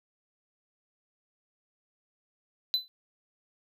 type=tone with exponential decay; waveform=triangle; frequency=4012 Hz; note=B7; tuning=26 cents sharp; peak=-19 dBFS; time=2.74-2.88 s; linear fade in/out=0 ms; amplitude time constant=30 ms; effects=none